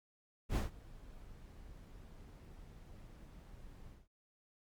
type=noise with ADSR envelope; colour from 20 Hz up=brown; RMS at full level=-30 dBFS; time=0.49-4.08 s; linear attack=69 ms; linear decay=140 ms; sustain=-24 dB; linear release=180 ms; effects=Opus 48 kbps